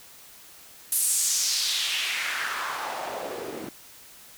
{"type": "noise with band-pass filter sweep", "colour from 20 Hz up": "white", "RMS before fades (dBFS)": -28, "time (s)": [0.92, 3.69], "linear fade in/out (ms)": 2, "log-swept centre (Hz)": [11000, 310], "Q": 2.3, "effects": ["white hiss -49 dBFS RMS until 4.37 s"]}